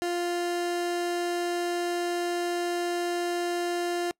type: tone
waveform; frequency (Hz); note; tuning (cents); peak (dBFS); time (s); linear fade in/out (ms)
30% pulse; 349.2; F4; 0; -24; 0.02-4.11; 0
effects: noise-tail reverb RT60 0.1 s tail -25 dB re dry + low-pass 12000 Hz 12 dB/octave

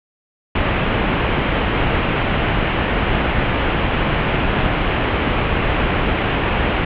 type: low-pass noise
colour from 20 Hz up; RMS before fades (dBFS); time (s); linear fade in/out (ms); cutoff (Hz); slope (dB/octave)
pink; -18; 0.55-6.85; 5; 3100; 48
effects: none

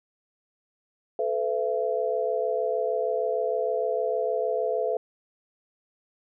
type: tone cluster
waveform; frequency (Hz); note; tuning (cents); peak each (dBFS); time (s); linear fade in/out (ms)
sine; 436.5 / 503 / 672; A4 / B4 / E5; -14 / +32 / +33; -28; 1.19-4.97; 2
effects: none

